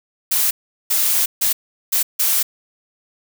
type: noise bursts at uneven times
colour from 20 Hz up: blue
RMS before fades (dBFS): -17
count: 5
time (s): 0.31-0.51 / 0.9-1.26 / 1.41-1.53 / 1.92-2.03 / 2.19-2.43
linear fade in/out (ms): 10
effects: none